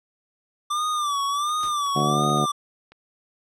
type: tone with vibrato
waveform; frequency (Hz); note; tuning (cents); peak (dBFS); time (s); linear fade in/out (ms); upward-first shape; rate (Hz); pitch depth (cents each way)
square; 1174.7; D6; 0; -23; 0.7-2.52; 10; sine; 1.4; 90
type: clicks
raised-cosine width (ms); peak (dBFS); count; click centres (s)
0.3; -32; 10; 1.493 / 1.611 / 1.674 / 1.865 / 1.97 / 2.003 / 2.239 / 2.299 / 2.376 / 2.92
type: noise with exponential decay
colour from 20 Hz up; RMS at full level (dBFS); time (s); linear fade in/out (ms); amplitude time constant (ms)
pink; -37; 1.63-1.81; 0; 39
type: harmonic tone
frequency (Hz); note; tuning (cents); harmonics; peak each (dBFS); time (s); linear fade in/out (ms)
73.42; D2; 0; 2 / 3 / 4 / 5 / 6 / 7 / 8 / 9 / 10; -25 / -27 / -31 / -29 / -35 / -36 / -33 / -36 / -27; 1.95-2.46; 20
effects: low-pass 10000 Hz 12 dB/octave